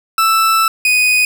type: tone pair in turn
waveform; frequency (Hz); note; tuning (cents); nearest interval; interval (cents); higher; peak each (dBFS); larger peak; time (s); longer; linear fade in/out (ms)
40% pulse; 1322 / 2489; E6 / D#7; +5 / 0; major seventh; 1095; second; -9; neither; 0.18-0.68 / 0.85-1.25; first; 2
effects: 7-bit